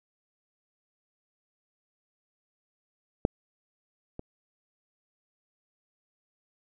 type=clicks; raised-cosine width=2 ms; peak=-8 / -24 dBFS; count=2; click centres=3.251 / 4.194 s; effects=none